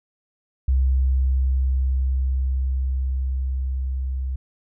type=tone with level ramp; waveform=sine; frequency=65.41 Hz; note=C2; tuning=in tune; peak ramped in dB=-15 to -23 dBFS; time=0.68-4.36 s; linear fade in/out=5 ms; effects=none